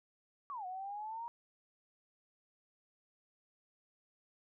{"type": "exponential two-way sweep", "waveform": "sine", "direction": "down then up", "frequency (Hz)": [1174.7, 724, 951], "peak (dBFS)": -40, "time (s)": [0.5, 1.28], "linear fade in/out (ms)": 0, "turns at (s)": 0.66, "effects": []}